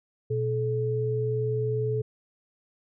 sine tone pair together, 121.24 / 431.1 Hz, B2 / A4, -32 / -35 cents, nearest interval octave + minor seventh, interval 2197 cents, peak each -27 dBFS, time 0.3-2.02 s, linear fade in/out 10 ms, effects none

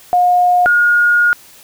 sine tone pair in turn, 716 / 1432 Hz, F5 / F6, +43 / +43 cents, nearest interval octave, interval 1200 cents, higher second, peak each -8 dBFS, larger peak neither, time 0.13-0.66 / 0.66-1.33 s, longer second, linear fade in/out 0 ms, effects white hiss -42 dBFS RMS until 1.63 s

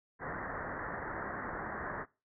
white low-pass noise, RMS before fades -40 dBFS, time 0.19-2.06 s, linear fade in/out 50 ms, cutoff 1900 Hz, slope 96 dB/octave, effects noise-tail reverb RT60 0.3 s tail -22 dB re dry

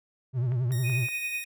triangle tone with vibrato, 124.3 Hz, B2, 12 cents sharp, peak -22 dBFS, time 0.33-1.08 s, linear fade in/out 50 ms, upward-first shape triangle, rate 11 Hz, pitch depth 130 cents each way
click train, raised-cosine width 0.5 ms, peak -31 dBFS, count 4, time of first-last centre 0.52-1.086 s, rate 5.3 Hz
5% pulse tone, 1864.7 Hz, A#6, in tune, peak -28 dBFS, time 0.72-1.44 s, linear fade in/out 0 ms
sine tone with tremolo, 2489 Hz, D#7, in tune, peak -27 dBFS, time 0.83-1.45 s, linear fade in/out 50 ms, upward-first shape triangle, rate 10 Hz, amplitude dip 55%
effects none

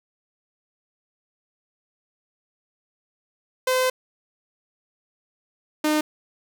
sawtooth tone pair in turn, 513 / 305 Hz, C5 / D#4, -34 / -34 cents, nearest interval major sixth, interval 900 cents, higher first, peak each -15 dBFS, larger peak neither, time 3.67-3.9 / 5.84-6.01 s, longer first, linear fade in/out 5 ms, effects none

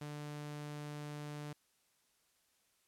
sawtooth tone, 148 Hz, D3, 14 cents sharp, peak -39 dBFS, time 0.01-1.53 s, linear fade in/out 5 ms, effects white hiss -75 dBFS RMS until 2.87 s + low-pass 12000 Hz 12 dB/octave

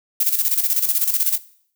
violet noise with tremolo, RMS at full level -17 dBFS, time 0.2-1.38 s, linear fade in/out 5 ms, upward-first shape square, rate 16 Hz, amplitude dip 65%, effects noise-tail reverb RT60 0.6 s tail -19 dB re dry

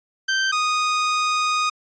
sawtooth tone pair in turn, 1559 / 1240.3 Hz, G6 / D#6, -10 / -6 cents, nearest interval major third, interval 396 cents, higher first, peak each -15 dBFS, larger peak neither, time 0.28-0.52 / 0.52-1.7 s, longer second, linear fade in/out 10 ms, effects resampled to 16000 Hz

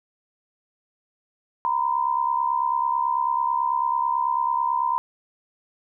sine tone pair together, 942 / 1011.1 Hz, A#5 / B5, +18 / +40 cents, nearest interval minor second, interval 122 cents, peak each -23 dBFS, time 1.65-4.98 s, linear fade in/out 0 ms, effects none

